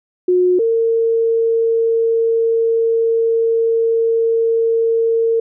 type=tone pair in turn; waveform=sine; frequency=362 / 456.1 Hz; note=F#4 / A#4; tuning=-38 / -38 cents; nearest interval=major third; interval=400 cents; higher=second; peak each=-10 / -12 dBFS; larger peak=first; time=0.28-0.59 / 0.59-5.4 s; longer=second; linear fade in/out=5 ms; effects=none